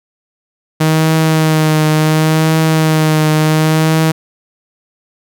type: tone with vibrato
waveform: sawtooth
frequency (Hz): 157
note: D#3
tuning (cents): +16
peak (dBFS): -5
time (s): 0.8-4.12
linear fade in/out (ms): 10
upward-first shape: triangle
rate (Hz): 0.7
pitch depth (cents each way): 30
effects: none